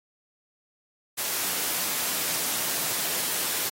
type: noise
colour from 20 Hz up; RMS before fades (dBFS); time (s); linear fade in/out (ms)
white; -28; 1.17-3.7; 20
effects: high-pass 150 Hz 12 dB/octave + AAC 48 kbps